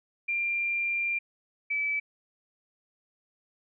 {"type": "tone pair in turn", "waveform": "sine", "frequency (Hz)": [2383, 2304], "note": ["D7", "D7"], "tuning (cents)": [25, -34], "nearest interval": "minor second", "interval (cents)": 59, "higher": "first", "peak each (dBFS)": -26, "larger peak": "neither", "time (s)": [[0.28, 1.19], [1.7, 2]], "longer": "first", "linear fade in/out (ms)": 10, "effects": []}